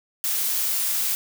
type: noise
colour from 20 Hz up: blue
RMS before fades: -24 dBFS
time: 0.24-1.15 s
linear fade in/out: 0 ms
effects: none